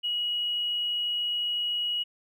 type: tone with tanh clipping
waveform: triangle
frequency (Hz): 2907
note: F#7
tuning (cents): -31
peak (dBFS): -26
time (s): 0.03-2.04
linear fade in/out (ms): 20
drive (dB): 3
effects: none